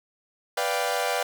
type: chord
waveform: sawtooth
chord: G dominant seventh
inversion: first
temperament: equal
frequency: 493.9 / 587.3 / 698.5 / 784 Hz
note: B4 / D5 / F5 / G5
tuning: 0 / 0 / 0 / 0 cents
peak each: -26 dBFS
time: 0.57-1.23 s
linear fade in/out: 5 ms
effects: none